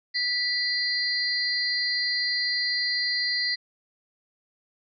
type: tone cluster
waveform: sine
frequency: 1968 / 4172 / 4692 Hz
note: B6 / C8 / D8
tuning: -7 / -6 / -2 cents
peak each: -28 dBFS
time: 0.14-3.56 s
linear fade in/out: 20 ms
effects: none